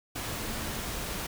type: tone in noise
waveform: sine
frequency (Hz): 219.2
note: A3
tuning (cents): -6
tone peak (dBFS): -44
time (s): 0.34-0.75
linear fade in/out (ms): 10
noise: pink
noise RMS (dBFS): -35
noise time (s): 0.15-1.27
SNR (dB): -12
effects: none